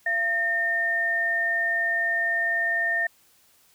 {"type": "tone pair together", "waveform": "sine", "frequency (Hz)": [681, 1819.8], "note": ["F5", "A#6"], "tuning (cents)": [-44, -42], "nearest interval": "octave + perfect fourth", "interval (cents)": 1702, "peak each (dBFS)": [-31, -22], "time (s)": [0.06, 3.07], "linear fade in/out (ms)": 5, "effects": ["white hiss -60 dBFS RMS until 3.74 s"]}